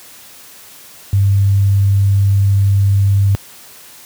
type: tone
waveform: sine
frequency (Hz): 99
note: G2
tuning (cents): +18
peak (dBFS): -8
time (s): 1.13-3.35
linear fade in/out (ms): 0
effects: white hiss -39 dBFS RMS until 4.05 s + high-pass 60 Hz 12 dB/octave